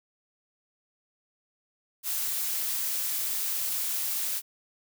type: noise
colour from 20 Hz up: blue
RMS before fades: -30 dBFS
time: 2.03-4.42 s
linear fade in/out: 50 ms
effects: none